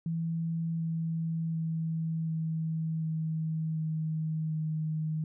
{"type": "tone with pitch steps", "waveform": "sine", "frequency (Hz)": [164.81, 163.39, 161.98, 160.58, 159.2, 157.82, 156.46], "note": ["E3", "E3", "E3", "E3", "D#3", "D#3", "D#3"], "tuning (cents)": [0, -15, -30, -45, 40, 25, 10], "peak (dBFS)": -29, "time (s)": [0.06, 5.24], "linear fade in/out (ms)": 2, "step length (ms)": 740, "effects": []}